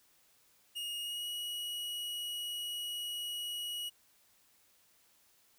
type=tone with pitch glide; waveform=45% pulse; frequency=2861 to 2909 Hz; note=F7 to F#7; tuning=+41 to -30 cents; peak=-37 dBFS; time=0.75-3.9 s; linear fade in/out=20 ms; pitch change=+29 cents; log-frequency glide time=1.01-1.27 s; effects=white hiss -68 dBFS RMS until 5.58 s